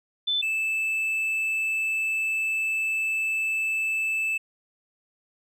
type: tone pair in turn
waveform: sine / triangle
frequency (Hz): 3520 / 2630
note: A7 / E7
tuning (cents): 0 / -5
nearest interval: perfect fourth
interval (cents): 505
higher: first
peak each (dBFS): -22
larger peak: neither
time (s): 0.27-0.42 / 0.42-4.38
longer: second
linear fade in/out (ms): 10
effects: none